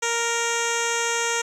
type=tone with low-pass filter; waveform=10% pulse; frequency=466.2 Hz; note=A#4; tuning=in tune; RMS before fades=-24 dBFS; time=0.02-1.42 s; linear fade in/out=10 ms; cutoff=6900 Hz; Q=2.7; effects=9-bit